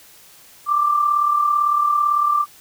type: tone with amplitude modulation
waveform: sine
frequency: 1179 Hz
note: D6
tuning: 6 cents sharp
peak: -12 dBFS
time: 0.66-2.46 s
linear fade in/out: 50 ms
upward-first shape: sine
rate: 37.9 Hz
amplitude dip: 55%
effects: white hiss -47 dBFS RMS until 2.6 s